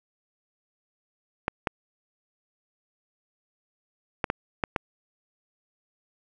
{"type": "clicks", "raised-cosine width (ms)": 0.5, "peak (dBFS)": -9, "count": 6, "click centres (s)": [1.481, 1.672, 4.242, 4.301, 4.638, 4.762], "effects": []}